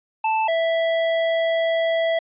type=tone pair in turn; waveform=square; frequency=880 / 659.3 Hz; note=A5 / E5; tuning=0 / 0 cents; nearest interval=perfect fourth; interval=500 cents; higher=first; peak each=-19 dBFS; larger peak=neither; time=0.24-0.48 / 0.48-2.19 s; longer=second; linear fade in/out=5 ms; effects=resampled to 8000 Hz